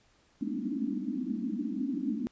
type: band-pass noise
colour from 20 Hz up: pink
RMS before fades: -33 dBFS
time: 0.41-2.27 s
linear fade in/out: 0 ms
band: 200 to 310 Hz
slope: 96 dB/octave
effects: pink hiss -66 dBFS RMS until 2.31 s + resampled to 16000 Hz